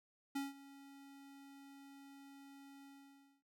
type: tone with ADSR envelope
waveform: square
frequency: 277.2 Hz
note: C#4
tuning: in tune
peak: -37 dBFS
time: 0.35-3.43 s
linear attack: 10 ms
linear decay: 170 ms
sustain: -19 dB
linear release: 580 ms
effects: noise-tail reverb RT60 0.1 s tail -25 dB re dry